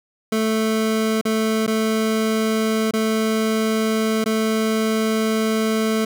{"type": "tone with dropouts", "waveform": "25% pulse", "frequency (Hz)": 220, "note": "A3", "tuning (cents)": 0, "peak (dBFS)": -14, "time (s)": [0.32, 6.05], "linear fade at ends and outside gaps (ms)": 5, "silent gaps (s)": [[1.213, 1.252], [1.666, 1.676], [2.911, 2.935], [4.242, 4.259]], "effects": []}